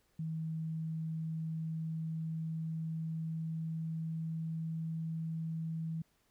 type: tone with pitch glide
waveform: sine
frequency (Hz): 160.1 to 161.96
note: D#3 to E3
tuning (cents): +50 to -30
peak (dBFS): -35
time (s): 0.19-6.02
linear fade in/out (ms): 5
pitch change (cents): +20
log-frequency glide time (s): 0.5-5
effects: pink hiss -74 dBFS RMS until 6.3 s